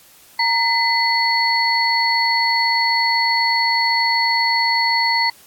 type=tone cluster; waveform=sine; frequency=927 / 2016 / 4408 Hz; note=A#5 / B6 / C#8; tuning=-10 / +35 / -11 cents; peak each=-19 dBFS; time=0.39-5.3 s; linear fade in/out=5 ms; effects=white hiss -48 dBFS RMS until 5.46 s + AAC 64 kbps